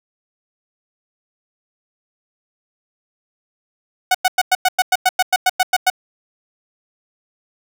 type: tone bursts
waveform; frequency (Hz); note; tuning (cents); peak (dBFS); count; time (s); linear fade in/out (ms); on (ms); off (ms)
sawtooth; 740; F#5; 0; -7; 14; 4.11-5.901; 5; 36; 99
effects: none